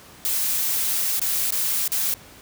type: noise with dropouts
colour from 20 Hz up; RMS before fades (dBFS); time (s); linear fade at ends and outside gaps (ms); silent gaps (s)
blue; -23; 0.25-2.14; 0; 1.195-1.216 / 1.506-1.523 / 1.878-1.919
effects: pink hiss -46 dBFS RMS until 2.41 s + high-pass 60 Hz 12 dB/octave